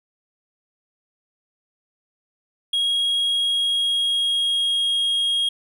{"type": "tone with pitch glide", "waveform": "triangle", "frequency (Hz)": [3289, 3266], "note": ["G#7", "G#7"], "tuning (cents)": [-18, -30], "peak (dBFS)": -17, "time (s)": [2.73, 5.49], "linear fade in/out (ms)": 5, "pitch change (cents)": -12, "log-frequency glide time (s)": [3.24, 4.97], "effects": []}